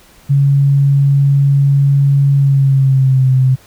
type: tone with pitch glide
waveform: sine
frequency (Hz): 139.7 to 130.34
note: C#3 to C3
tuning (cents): +14 to -6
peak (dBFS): -7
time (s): 0.29-3.56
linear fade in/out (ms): 20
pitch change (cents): -120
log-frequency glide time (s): 2.35-3.29
effects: pink hiss -45 dBFS RMS until 3.66 s